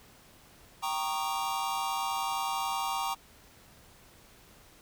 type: chord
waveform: square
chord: Eb dominant seventh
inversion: first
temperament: equal with one note detuned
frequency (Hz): 784 / 932.3 / 1108.7 / 1219.6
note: G5 / Bb5 / Db6 / Eb6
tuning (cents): 0 / 0 / 0 / -35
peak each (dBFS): -36 / -35 / -37 / -39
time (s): 0.82-3.15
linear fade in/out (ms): 20
effects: pink hiss -57 dBFS RMS until 4.81 s